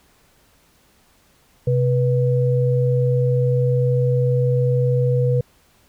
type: tone pair together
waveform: sine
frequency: 129.5 / 488.9 Hz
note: C3 / B4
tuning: -17 / -18 cents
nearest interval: octave + major seventh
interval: 2299 cents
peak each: -16 / -20 dBFS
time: 1.67-5.41 s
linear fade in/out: 5 ms
effects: pink hiss -57 dBFS RMS until 5.88 s